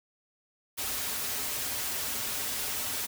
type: noise with comb filter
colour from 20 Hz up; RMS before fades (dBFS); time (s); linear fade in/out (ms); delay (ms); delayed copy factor
white; -33; 0.77-3.07; 20; 5.9; -0.6
effects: none